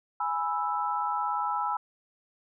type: chord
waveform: sine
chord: E major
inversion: first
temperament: equal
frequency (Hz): 830.6 / 987.8 / 1318.5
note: G#5 / B5 / E6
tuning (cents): 0 / 0 / 0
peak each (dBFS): -31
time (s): 0.2-1.77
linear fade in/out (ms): 5
effects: none